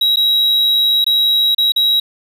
triangle tone with dropouts, 3853 Hz, B7, 44 cents flat, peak -9 dBFS, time 0.01-2 s, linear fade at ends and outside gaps 5 ms, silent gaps 0.16-0.169 / 1.044-1.064 / 1.548-1.581 / 1.721-1.761 s, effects none

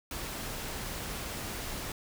pink noise, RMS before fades -38 dBFS, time 0.11-1.92 s, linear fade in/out 2 ms, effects none

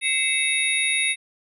sine tone cluster, 2069 / 2216 / 2628 / 3745 / 10400 Hz, C7 / C#7 / E7 / A#7 / E9, -20 / -1 / -6 / +7 / -24 cents, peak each -26 dBFS, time 0.01-1.16 s, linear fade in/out 50 ms, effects none

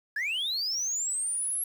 sine linear sweep, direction up, 1640 to 11350 Hz, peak -25 dBFS, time 0.16-1.64 s, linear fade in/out 5 ms, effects tanh soft clip ceiling -27 dBFS + 9-bit

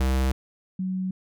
square / sine tone pair in turn, 65.41 / 186.73 Hz, C2 / F#3, 0 / +16 cents, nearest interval octave + tritone, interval 1816 cents, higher second, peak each -21 / -25 dBFS, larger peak first, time 0-0.32 / 0.79-1.11 s, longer neither, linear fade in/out 5 ms, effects none

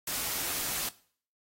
white noise, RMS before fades -33 dBFS, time 0.07-0.89 s, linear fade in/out 5 ms, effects noise-tail reverb RT60 0.5 s tail -19 dB re dry + AAC 48 kbps

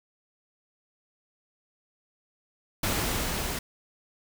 pink noise with level ramp, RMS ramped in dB -27 to -32 dBFS, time 2.83-3.59 s, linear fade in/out 5 ms, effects none

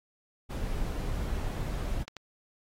brown noise, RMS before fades -32 dBFS, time 0.49-2.04 s, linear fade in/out 20 ms
clicks, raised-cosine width 0.2 ms, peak -23 dBFS, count 2, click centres 2.08 / 2.167 s
effects AAC 48 kbps

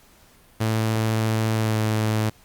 sawtooth tone with pitch glide, 110.7 to 108.86 Hz, A2 to A2, +11 to -18 cents, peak -16 dBFS, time 0.6-2.3 s, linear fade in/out 10 ms, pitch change -29 cents, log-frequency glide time 1.55-1.82 s, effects pink hiss -54 dBFS RMS until 2.44 s + Opus 48 kbps

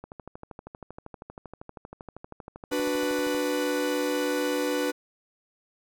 click train, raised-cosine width 1 ms, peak -26 dBFS, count 43, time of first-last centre 0.04-3.347 s, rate 12.7 Hz
45% pulse chord, B minor, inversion first, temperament equal, 293.7 / 370 / 493.9 Hz, D4 / F#4 / B4, 0 / 0 / 0 cents, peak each -29 / -33 / -28 dBFS, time 2.71-4.92 s, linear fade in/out 20 ms
effects none

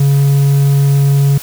triangle tone, 140 Hz, C#3, 18 cents sharp, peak -5 dBFS, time 0-1.38 s, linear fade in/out 5 ms, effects white hiss -30 dBFS RMS until 1.42 s

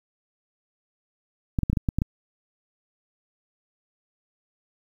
clicks, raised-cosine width 5 ms, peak -10 dBFS, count 8, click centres 1.588 / 1.633 / 1.699 / 1.731 / 1.772 / 1.888 / 1.986 / 2.019 s, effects 8-bit

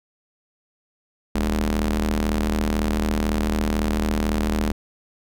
sawtooth ring-modulated tone, 78 Hz, D#2, 5 cents sharp, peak -13 dBFS, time 1.35-4.72 s, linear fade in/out 5 ms, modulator 134 Hz, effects none

